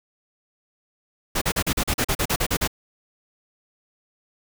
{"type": "noise bursts", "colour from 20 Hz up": "pink", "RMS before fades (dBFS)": -22, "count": 13, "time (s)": [1.35, 2.676], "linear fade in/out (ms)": 10, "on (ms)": 66, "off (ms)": 39, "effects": []}